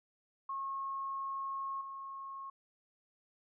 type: tone with level steps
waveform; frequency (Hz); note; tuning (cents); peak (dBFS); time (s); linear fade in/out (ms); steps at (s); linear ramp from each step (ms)
sine; 1087; C#6; -34; -36 / -42; 0.49-2.5; 5; 1.81; 2
effects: none